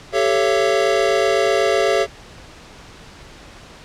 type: chord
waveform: square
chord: A dominant seventh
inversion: third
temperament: equal with one note detuned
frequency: 392 / 440 / 554.4 / 674.3 Hz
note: G4 / A4 / C#5 / E5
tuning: 0 / 0 / 0 / +39 cents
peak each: -21 dBFS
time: 0.12-2.07 s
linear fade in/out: 50 ms
effects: pink hiss -41 dBFS RMS until 3.84 s + low-pass 6000 Hz 12 dB/octave